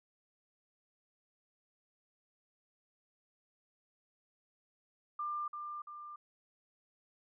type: tone with echo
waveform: sine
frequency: 1194 Hz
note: D6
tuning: 28 cents sharp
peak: -35 dBFS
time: 5.19-5.48 s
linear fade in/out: 5 ms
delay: 340 ms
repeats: 2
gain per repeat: -5 dB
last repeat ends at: 6.16 s
effects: none